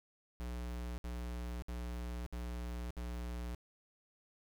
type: tone bursts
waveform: square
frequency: 59.9 Hz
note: A#1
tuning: 48 cents sharp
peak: -40 dBFS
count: 5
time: 0.4-3.548 s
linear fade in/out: 0 ms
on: 580 ms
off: 62 ms
effects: none